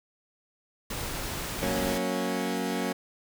pink noise, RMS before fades -34 dBFS, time 0.9-1.98 s, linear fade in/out 5 ms
20% pulse chord, F# major, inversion none, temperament equal, 185 / 233.1 / 277.2 Hz, F#3 / A#3 / C#4, 0 / 0 / 0 cents, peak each -27 dBFS, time 1.62-2.93 s, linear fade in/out 10 ms
effects none

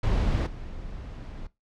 brown noise with level steps, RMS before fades -23 / -38 dBFS, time 0.03-1.47 s, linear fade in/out 5 ms, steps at 0.46 s, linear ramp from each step 10 ms, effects noise-tail reverb RT60 0.2 s tail -18 dB re dry + low-pass 5000 Hz 12 dB/octave

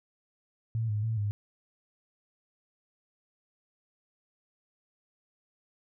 sine tone with pitch steps, 113.2 / 105.3 / 112.3 / 103.1 Hz, A2 / G#2 / A2 / G#2, +50 / +24 / +36 / -12 cents, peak -27 dBFS, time 0.75-1.31 s, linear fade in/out 0 ms, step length 140 ms, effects none

